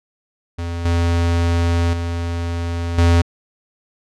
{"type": "tone with level steps", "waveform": "square", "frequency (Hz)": 85.2, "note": "F2", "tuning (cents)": -42, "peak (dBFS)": [-23, -15, -21, -11], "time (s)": [0.58, 3.22], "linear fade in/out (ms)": 10, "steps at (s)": [0.85, 1.93, 2.98], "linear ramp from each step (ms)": 2, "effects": ["low-pass 7000 Hz 12 dB/octave"]}